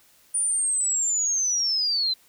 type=linear sweep; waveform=sine; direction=down; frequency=9470 to 4005 Hz; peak=-21 dBFS; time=0.34-2.14 s; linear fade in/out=10 ms; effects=white hiss -58 dBFS RMS until 2.28 s